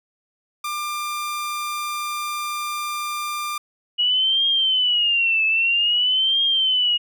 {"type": "tone", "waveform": "sawtooth", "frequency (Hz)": 1194, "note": "D6", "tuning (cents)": 28, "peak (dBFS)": -21, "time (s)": [0.64, 3.58], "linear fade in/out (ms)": 5}
{"type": "tone with vibrato", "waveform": "sine", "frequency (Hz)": 2906, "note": "F#7", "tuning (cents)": -32, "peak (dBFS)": -16, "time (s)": [3.98, 6.98], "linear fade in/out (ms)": 20, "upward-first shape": "triangle", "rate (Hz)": 0.51, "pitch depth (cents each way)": 190}
{"effects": []}